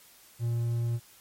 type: tone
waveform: triangle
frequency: 117.7 Hz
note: A#2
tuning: 17 cents sharp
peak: -24 dBFS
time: 0.39-1 s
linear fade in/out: 50 ms
effects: white hiss -56 dBFS RMS until 1.2 s + MP3 64 kbps